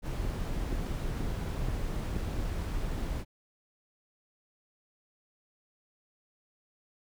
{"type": "noise", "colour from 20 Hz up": "brown", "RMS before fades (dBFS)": -33, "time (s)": [0.02, 3.25], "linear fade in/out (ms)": 50}
{"type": "click train", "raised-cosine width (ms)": 3, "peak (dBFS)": -22, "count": 5, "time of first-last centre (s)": [0.25, 2.164], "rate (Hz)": 2.09}
{"effects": []}